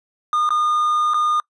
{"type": "tone with dropouts", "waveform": "triangle", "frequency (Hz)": 1219, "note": "D#6", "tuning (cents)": -36, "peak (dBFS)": -14, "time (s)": [0.33, 1.4], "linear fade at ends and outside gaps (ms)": 1, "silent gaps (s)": [[0.491, 0.505], [1.136, 1.143]], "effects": ["noise-tail reverb RT60 0.1 s tail -24 dB re dry", "resampled to 24000 Hz"]}